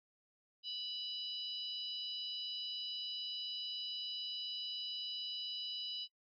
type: harmonic tone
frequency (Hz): 987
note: B5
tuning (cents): -1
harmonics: 3 / 4 / 5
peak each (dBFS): -42 / -44 / -46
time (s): 0.63-6.08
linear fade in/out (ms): 50
effects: noise-tail reverb RT60 0.1 s tail -21 dB re dry + MP3 32 kbps